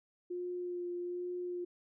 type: tone with vibrato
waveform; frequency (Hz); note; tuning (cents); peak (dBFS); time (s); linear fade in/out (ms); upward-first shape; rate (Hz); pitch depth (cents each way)
sine; 354.5; F4; +26; -36; 0.3-1.65; 10; sine; 1.2; 14
effects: none